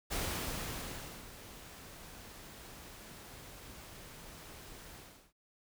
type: noise with ADSR envelope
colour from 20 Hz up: pink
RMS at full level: -36 dBFS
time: 0.1-5.33 s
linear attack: 26 ms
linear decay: 1100 ms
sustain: -15 dB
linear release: 380 ms
effects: none